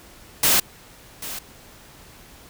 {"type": "noise with echo", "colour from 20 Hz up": "white", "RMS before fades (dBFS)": -17, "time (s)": [0.43, 0.6], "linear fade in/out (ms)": 5, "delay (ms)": 790, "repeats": 1, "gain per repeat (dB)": -15, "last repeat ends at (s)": 1.39, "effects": ["pink hiss -47 dBFS RMS until 2.49 s"]}